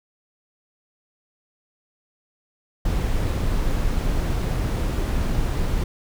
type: noise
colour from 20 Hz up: brown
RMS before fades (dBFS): -22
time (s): 2.85-5.84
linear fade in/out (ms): 5
effects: none